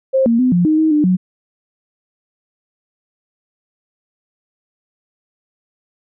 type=tone with pitch steps; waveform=sine; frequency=530 / 231.8 / 253.5 / 175.8 / 310.5 / 315.7 / 299.5 / 183.5 Hz; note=C5 / A#3 / B3 / F3 / D#4 / D#4 / D4 / F#3; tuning=+22 / -10 / +45 / +12 / -3 / +25 / +34 / -14 cents; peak=-10 dBFS; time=0.13-1.17 s; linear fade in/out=20 ms; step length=130 ms; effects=none